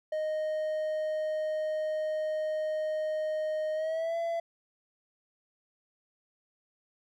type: tone with pitch glide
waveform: triangle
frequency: 620 to 672.2 Hz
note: D#5 to E5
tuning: -6 to +34 cents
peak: -27 dBFS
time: 0.12-4.4 s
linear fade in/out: 5 ms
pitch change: +140 cents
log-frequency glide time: 3.74-4.17 s
effects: none